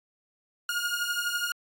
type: beating tone pair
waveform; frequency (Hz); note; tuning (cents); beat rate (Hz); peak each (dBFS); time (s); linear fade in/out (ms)
sawtooth; 1422 / 1434; F6 / F6; +31 / +45; 12; -27; 0.69-1.52; 2
effects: AAC 64 kbps